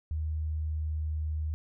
sine tone with pitch glide, 77.78 to 77.29 Hz, D#2 to D#2, 0 to -11 cents, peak -29 dBFS, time 0.11-1.54 s, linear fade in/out 0 ms, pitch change -11 cents, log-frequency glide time 0.34-1.13 s, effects none

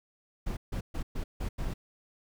brown noise bursts at uneven times, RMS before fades -33 dBFS, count 6, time 0.46-0.57 / 0.72-0.81 / 0.94-1.03 / 1.15-1.24 / 1.4-1.49 / 1.58-1.74 s, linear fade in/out 10 ms, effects none

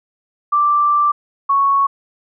sine tone pair in turn, 1174.7 / 1108.8 Hz, D6 / C#6, 0 / 0 cents, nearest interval minor second, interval 100 cents, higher first, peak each -11 dBFS, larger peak neither, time 0.52-1.12 / 1.49-1.87 s, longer first, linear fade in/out 10 ms, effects none

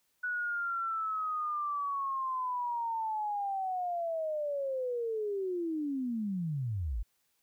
sine linear sweep, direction down, 1480 to 43.65 Hz, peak -31 dBFS, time 0.23-7.03 s, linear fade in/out 10 ms, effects white hiss -75 dBFS RMS until 7.42 s

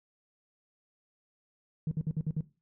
sine tone bursts, 155.6 Hz, D#3, in tune, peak -26 dBFS, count 6, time 1.87-2.408 s, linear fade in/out 2 ms, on 43 ms, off 56 ms, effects noise-tail reverb RT60 0.3 s tail -18 dB re dry + tanh soft clip ceiling -25 dBFS

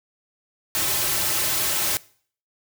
white noise with comb filter, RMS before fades -23 dBFS, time 0.75-1.97 s, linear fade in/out 0 ms, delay 4.2 ms, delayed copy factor -0.8, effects noise-tail reverb RT60 0.5 s tail -21 dB re dry

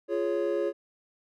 triangle chord, Db major, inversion first, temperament just, 346.5 / 415.8 / 554.4 Hz, F4 / Ab4 / Db5, -14 / +2 / 0 cents, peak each -28 dBFS, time 0.08-0.73 s, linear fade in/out 50 ms, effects none

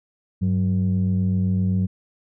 sine tone pair together, 97.9 / 185.77 Hz, G2 / F#3, -2 / +7 cents, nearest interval major seventh, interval 1109 cents, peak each -19 dBFS, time 0.41-1.87 s, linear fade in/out 20 ms, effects tanh soft clip ceiling -14 dBFS

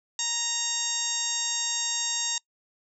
harmonic tone, 932.3 Hz, A#5, in tune, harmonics 1 / 2 / 3 / 4 / 5 / 6 / 7 / 8, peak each -41 / -40 / -39 / -32 / -39 / -34 / -32 / -31 dBFS, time 0.19-2.38 s, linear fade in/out 2 ms, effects noise-tail reverb RT60 0.1 s tail -25 dB re dry

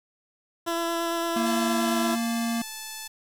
15% pulse tone with vibrato, 336.4 Hz, E4, 35 cents sharp, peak -19 dBFS, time 0.66-2.16 s, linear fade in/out 20 ms, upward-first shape square, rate 8.8 Hz, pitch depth 8 cents each way
square tone, 232 Hz, A#3, 8 cents flat, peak -26 dBFS, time 1.36-2.62 s, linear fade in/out 5 ms
5% pulse tone with pitch glide, 880 to 873.9 Hz, A5 to A5, 0 to -12 cents, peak -23 dBFS, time 1.45-3.08 s, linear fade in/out 10 ms, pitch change -12 cents, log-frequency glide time 1.64-1.97 s
effects 8-bit

